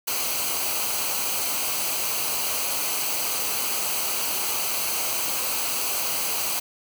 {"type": "noise with comb filter", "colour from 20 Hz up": "white", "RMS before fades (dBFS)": -26, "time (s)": [0.07, 6.6], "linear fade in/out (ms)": 10, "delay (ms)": 0.56, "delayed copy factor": -0.6, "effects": []}